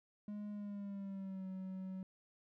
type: tone with pitch glide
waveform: triangle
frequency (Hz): 207.7 to 188.27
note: G#3 to F#3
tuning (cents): 0 to +30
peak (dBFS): -40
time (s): 0.28-2.03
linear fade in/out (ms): 2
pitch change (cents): -170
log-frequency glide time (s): 0.51-1.47
effects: none